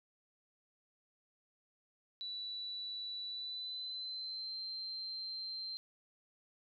sine tone with pitch glide, 3951 to 4135 Hz, B7 to C8, 0 to -21 cents, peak -40 dBFS, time 2.21-5.77 s, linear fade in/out 0 ms, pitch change +79 cents, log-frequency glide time 3.28-4.58 s, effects none

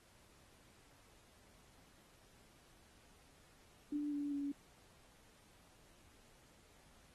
sine tone with pitch steps, 293.7 / 288.5 / 283.4 Hz, D4 / D4 / C#4, 0 / -31 / +38 cents, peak -37 dBFS, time 3.92-4.52 s, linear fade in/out 5 ms, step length 200 ms, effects pink hiss -67 dBFS RMS until 7.14 s + AAC 32 kbps

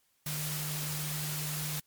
sine tone in noise, 150.9 Hz, D3, 47 cents sharp, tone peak -36 dBFS, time 0.26-1.8 s, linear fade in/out 5 ms, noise white, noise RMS -37 dBFS, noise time 0.26-1.8 s, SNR -2 dB, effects white hiss -72 dBFS RMS until 1.86 s + MP3 96 kbps

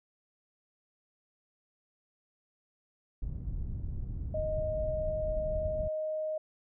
pink low-pass noise, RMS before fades -36 dBFS, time 3.22-5.88 s, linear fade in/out 5 ms, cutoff 110 Hz, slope 12 dB/octave
sine tone, 622.3 Hz, D#5, in tune, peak -31 dBFS, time 4.34-6.38 s, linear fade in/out 5 ms
effects none

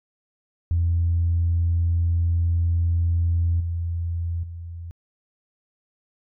sine tone with level steps, 84.9 Hz, F2, 48 cents flat, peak -17 / -23 / -32 dBFS, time 0.71-4.91 s, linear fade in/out 0 ms, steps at 3.6 / 4.43 s, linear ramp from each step 5 ms, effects tanh soft clip ceiling -13 dBFS

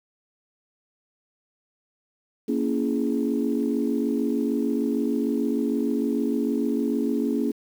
sine chord, A# half-diminished seventh, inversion none, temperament just, 233.1 / 279.7 / 335.6 / 419.5 Hz, A#3 / C#4 / E4 / G#4, 0 / +16 / +31 / +17 cents, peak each -25 / -25 / -30 / -29 dBFS, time 2.48-7.52 s, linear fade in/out 10 ms, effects tanh soft clip ceiling -12 dBFS + 8-bit

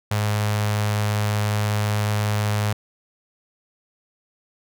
sawtooth tone with notch filter, 105.4 Hz, G#2, 26 cents sharp, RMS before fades -22 dBFS, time 0.11-2.73 s, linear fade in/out 5 ms, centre 290 Hz, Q 0.85, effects none

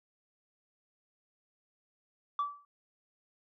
sine tone with exponential decay, 1156 Hz, D6, 28 cents flat, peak -24 dBFS, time 2.39-2.65 s, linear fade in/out 2 ms, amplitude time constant 56 ms, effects tanh soft clip ceiling -26 dBFS

